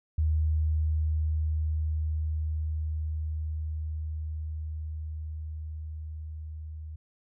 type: tone with level ramp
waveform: sine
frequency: 77.78 Hz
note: D#2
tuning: in tune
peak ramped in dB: -22 to -37 dBFS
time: 0.18-6.96 s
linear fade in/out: 5 ms
effects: none